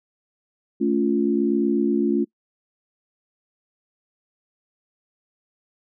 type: chord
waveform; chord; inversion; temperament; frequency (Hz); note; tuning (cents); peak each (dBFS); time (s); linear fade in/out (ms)
sine; A augmented; none; equal with one note detuned; 220 / 281.2 / 349.2; A3 / C#4 / E#4; 0 / +25 / 0; -22; 0.8-2.25; 20
effects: noise-tail reverb RT60 0.1 s tail -25 dB re dry